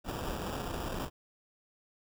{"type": "noise with sample-and-hold", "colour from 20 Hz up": "pink", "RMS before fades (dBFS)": -37, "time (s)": [0.04, 1.1], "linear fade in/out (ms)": 50, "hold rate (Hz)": 2100, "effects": []}